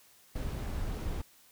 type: noise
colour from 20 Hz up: brown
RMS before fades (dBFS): -35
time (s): 0.35-1.22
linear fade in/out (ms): 10
effects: white hiss -61 dBFS RMS until 1.51 s